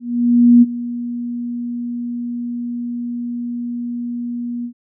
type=tone with ADSR envelope; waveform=sine; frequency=240 Hz; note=B3; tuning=49 cents flat; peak=-4 dBFS; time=0-4.73 s; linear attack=620 ms; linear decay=30 ms; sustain=-17 dB; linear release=84 ms; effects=none